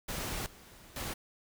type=noise with level steps; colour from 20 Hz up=pink; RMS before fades=-37 / -55 / -38 dBFS; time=0.08-1.14 s; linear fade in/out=10 ms; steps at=0.46 / 0.96 s; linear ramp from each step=2 ms; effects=none